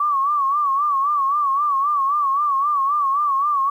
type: tone with vibrato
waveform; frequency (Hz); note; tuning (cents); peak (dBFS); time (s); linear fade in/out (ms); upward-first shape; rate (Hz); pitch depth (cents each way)
sine; 1136; C#6; +42; -16; 0-3.7; 5; sine; 3.8; 97
effects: 9-bit

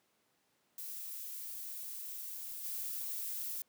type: noise with level steps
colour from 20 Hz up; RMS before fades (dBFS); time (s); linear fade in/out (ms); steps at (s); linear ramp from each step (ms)
violet; -44 / -40; 0.78-3.62; 2; 2.64; 2
effects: pink hiss -75 dBFS RMS until 3.68 s + high-pass 200 Hz 12 dB/octave

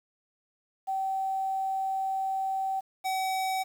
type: tone pair in turn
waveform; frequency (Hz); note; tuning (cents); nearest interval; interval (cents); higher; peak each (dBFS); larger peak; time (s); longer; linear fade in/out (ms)
sine / square; 770 / 759; G5 / F#5; -31 / +44; unison; 25; first; -27 / -28; first; 0.87-2.81 / 3.04-3.64; first; 20
effects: 9-bit

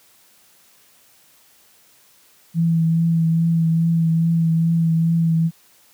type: tone with vibrato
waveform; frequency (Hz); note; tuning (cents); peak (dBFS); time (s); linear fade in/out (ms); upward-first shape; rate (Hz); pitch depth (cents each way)
sine; 164.81; E3; 0; -14; 2.54-5.51; 50; triangle; 2.4; 24
effects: white hiss -54 dBFS RMS until 5.93 s + high-pass 80 Hz 12 dB/octave

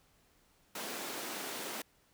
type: high-pass noise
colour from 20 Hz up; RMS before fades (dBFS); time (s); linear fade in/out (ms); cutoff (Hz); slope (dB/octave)
pink; -41; 0.75-1.82; 5; 240; 24
effects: pink hiss -69 dBFS RMS until 2.13 s

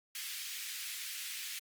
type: high-pass noise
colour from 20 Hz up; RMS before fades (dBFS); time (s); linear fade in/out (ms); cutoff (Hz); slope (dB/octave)
pink; -42; 0.15-1.59; 2; 2000; 24
effects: Opus 32 kbps

